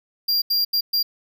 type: tone bursts at uneven times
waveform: square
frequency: 4771 Hz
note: D8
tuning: 26 cents sharp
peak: -18 dBFS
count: 4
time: 0.28-0.42 / 0.5-0.65 / 0.73-0.81 / 0.93-1.03 s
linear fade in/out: 10 ms
effects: none